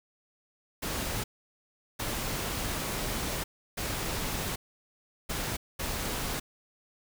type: noise bursts at uneven times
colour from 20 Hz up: pink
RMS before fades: -33 dBFS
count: 5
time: 0.82-1.24 / 1.99-3.44 / 3.77-4.56 / 5.29-5.57 / 5.79-6.4 s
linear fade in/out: 10 ms
effects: none